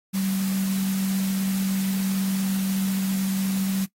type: tone in noise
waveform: sine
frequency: 192.3 Hz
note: G3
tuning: 33 cents flat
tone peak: -22 dBFS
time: 0.13-3.86 s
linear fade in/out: 20 ms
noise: white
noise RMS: -35 dBFS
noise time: 0.13-3.86 s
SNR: +10 dB
effects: noise-tail reverb RT60 0.1 s tail -19 dB re dry + AAC 48 kbps